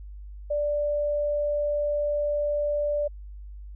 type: tone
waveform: sine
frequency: 587.3 Hz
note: D5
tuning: in tune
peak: -23 dBFS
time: 0.5-3.08 s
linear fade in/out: 10 ms
effects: added 50 Hz sine -38 dBFS peak until 3.75 s